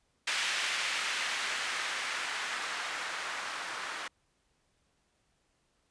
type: noise with low-pass filter sweep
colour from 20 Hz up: violet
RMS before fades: -35 dBFS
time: 0.27-4.08 s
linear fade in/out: 5 ms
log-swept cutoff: 2200 to 1200 Hz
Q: 1.2
effects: pink hiss -74 dBFS RMS until 5.9 s + resampled to 22050 Hz